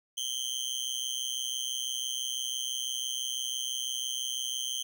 25% pulse tone with amplitude modulation, 3136 Hz, G7, in tune, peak -24 dBFS, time 0.17-4.83 s, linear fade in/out 10 ms, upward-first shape sine, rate 126 Hz, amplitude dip 100%, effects none

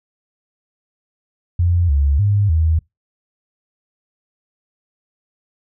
sine tone with pitch steps, 87.1 / 70.5 / 102.1 / 80.1 Hz, F2 / C#2 / G#2 / E2, -4 / +30 / -29 / -49 cents, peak -12 dBFS, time 1.59-2.79 s, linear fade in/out 5 ms, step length 300 ms, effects noise-tail reverb RT60 0.2 s tail -26 dB re dry

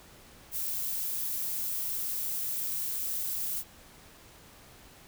violet noise, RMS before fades -33 dBFS, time 0.51-3.64 s, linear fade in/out 50 ms, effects pink hiss -54 dBFS RMS until 5.07 s

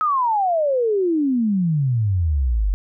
sine exponential sweep, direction down, 1293 to 45.36 Hz, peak -16 dBFS, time 0.01-2.74 s, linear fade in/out 0 ms, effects none

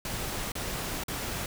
pink noise with dropouts, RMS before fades -34 dBFS, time 0.05-1.46 s, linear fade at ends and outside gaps 2 ms, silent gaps 0.519-0.553 / 1.037-1.082 s, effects none

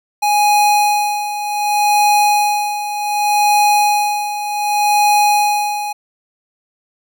square tone with tremolo, 830.6 Hz, G#5, in tune, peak -10 dBFS, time 0.22-5.93 s, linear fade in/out 10 ms, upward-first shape sine, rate 0.66 Hz, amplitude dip 70%, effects none

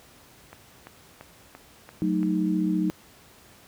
click train, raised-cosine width 0.5 ms, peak -27 dBFS, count 6, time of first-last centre 0.53-2.231 s, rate 2.94 Hz
sine chord, D# diminished, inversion first, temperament equal, 185 / 220 / 311.1 Hz, F#3 / A3 / D#4, 0 / 0 / 0 cents, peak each -25 / -30 / -25 dBFS, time 2.02-2.9 s, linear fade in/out 0 ms
effects pink hiss -53 dBFS RMS until 3.67 s + high-pass 60 Hz 12 dB/octave

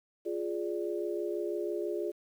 sine chord, D diminished, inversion first, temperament equal, 349.2 / 415.3 / 587.3 Hz, F4 / Ab4 / D5, 0 / 0 / 0 cents, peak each -34 / -35 / -39 dBFS, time 0.25-2.12 s, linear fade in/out 20 ms, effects 10-bit

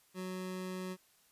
25% pulse tone, 185 Hz, F#3, in tune, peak -35 dBFS, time 0.14-0.97 s, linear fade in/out 50 ms, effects white hiss -68 dBFS RMS until 1.31 s + resampled to 32000 Hz

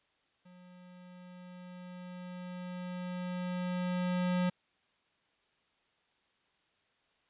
square tone with level ramp, 180 Hz, F#3, 47 cents flat, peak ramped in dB -55 to -28 dBFS, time 0.45-4.5 s, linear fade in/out 10 ms, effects white hiss -73 dBFS RMS until 7.29 s + resampled to 8000 Hz

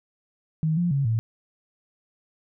sine tone with pitch steps, 157.9 / 174.5 / 138.9 / 112.5 Hz, D#3 / F3 / C#3 / A2, +26 / -1 / +4 / +39 cents, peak -20 dBFS, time 0.63-1.19 s, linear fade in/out 0 ms, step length 140 ms, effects none

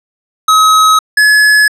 square tone pair in turn, 1275 / 1701.9 Hz, D#6 / G#6, +42 / +42 cents, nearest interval perfect fourth, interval 500 cents, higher second, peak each -5 dBFS, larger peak neither, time 0.48-0.99 / 1.17-1.68 s, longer neither, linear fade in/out 5 ms, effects low-pass 10000 Hz 12 dB/octave

